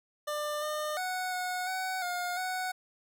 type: tone with pitch steps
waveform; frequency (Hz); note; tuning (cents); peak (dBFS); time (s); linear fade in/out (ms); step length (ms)
25% pulse; 596 / 606 / 738 / 730 / 750 / 713 / 741; D5 / D#5 / F#5 / F#5 / F#5 / F5 / F#5; +25 / -46 / -5 / -24 / +23 / +36 / +2; -28; 0.27-2.72; 10; 350
effects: none